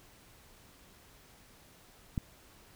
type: click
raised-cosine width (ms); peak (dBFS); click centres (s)
5; -19; 2.178
effects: pink hiss -59 dBFS RMS until 2.75 s